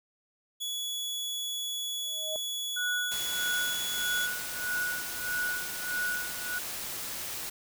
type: tone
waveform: sawtooth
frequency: 3390 Hz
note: G#7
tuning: 35 cents sharp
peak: -29 dBFS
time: 0.6-4.27 s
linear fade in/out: 20 ms
type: tone with exponential growth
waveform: sine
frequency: 627 Hz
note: D#5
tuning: 13 cents sharp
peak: -31 dBFS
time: 1.97-2.36 s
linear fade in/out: 0 ms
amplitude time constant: 83 ms
type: tone with tremolo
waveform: sine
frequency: 1466 Hz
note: F#6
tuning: 16 cents flat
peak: -28 dBFS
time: 2.76-6.59 s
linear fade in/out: 10 ms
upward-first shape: sine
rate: 1.6 Hz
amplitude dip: 85%
type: noise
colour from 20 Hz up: white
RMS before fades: -37 dBFS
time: 3.11-7.5 s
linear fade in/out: 10 ms
effects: none